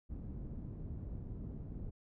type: low-pass noise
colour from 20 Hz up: pink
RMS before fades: -44 dBFS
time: 0.09-1.91 s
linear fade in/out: 20 ms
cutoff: 220 Hz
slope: 12 dB/octave
effects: none